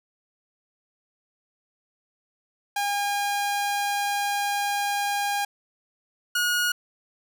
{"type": "tone pair in turn", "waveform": "sawtooth", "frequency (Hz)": [811, 1445], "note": ["G#5", "F#6"], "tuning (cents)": [-41, -41], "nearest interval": "minor seventh", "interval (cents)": 1000, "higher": "second", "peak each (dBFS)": [-20, -18], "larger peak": "second", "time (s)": [[2.76, 5.45], [6.35, 6.72]], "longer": "first", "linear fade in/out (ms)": 5, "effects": []}